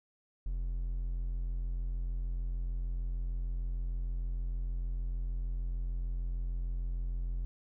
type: tone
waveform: triangle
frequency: 43.28 Hz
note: F1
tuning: 15 cents flat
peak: -30 dBFS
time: 0.46-7.45 s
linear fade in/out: 0 ms
effects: none